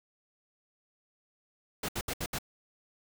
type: noise bursts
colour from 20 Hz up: pink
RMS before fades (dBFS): -34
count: 5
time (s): 1.83-2.386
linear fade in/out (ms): 5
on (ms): 56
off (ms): 69
effects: none